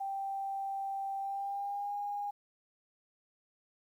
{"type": "tone with pitch glide", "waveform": "sine", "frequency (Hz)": [784, 816.3], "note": ["G5", "G#5"], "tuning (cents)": [0, -30], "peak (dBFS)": -34, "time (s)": [0, 2.31], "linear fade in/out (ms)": 10, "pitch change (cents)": 70, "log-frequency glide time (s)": [1.2, 1.94], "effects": ["11-bit"]}